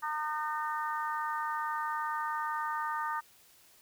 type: harmonic tone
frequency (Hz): 304.7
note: D#4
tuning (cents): -36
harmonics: 3 / 4 / 5 / 6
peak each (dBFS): -35 / -35 / -41 / -42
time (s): 0.02-3.21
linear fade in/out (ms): 20
effects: white hiss -61 dBFS RMS until 3.81 s